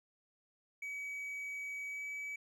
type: tone with pitch glide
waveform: triangle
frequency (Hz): 2273 to 2287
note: C#7 to D7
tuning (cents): +43 to -47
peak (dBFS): -38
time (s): 0.82-2.36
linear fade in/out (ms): 5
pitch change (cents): +10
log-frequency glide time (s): 1.88-2.04
effects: none